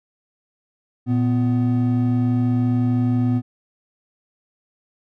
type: tone pair together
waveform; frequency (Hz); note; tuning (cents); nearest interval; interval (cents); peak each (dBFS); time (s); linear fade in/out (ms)
triangle; 117.3 / 249.1; A#2 / B3; +11 / +15; octave + minor second; 1304; -17; 1.06-3.42; 50
effects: none